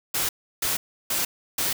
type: noise bursts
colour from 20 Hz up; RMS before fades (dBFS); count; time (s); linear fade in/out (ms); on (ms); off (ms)
white; -25; 4; 0.14-1.73; 5; 150; 330
effects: none